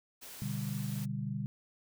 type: noise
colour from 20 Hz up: white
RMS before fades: -48 dBFS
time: 0.21-1.06 s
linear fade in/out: 20 ms
type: chord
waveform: sine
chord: G major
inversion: first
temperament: equal with one note detuned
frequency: 123.47 / 146.83 / 198.62 Hz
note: B2 / D3 / G3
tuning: 0 / 0 / +23 cents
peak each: -38 dBFS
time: 0.42-1.46 s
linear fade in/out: 0 ms
effects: none